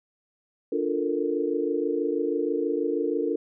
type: chord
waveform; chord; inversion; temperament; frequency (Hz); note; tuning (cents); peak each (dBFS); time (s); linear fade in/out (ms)
sine; Bb major seventh; first; equal; 293.7 / 349.2 / 440 / 466.2; D4 / F4 / A4 / Bb4; 0 / 0 / 0 / 0; -29; 0.72-3.36; 5
effects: none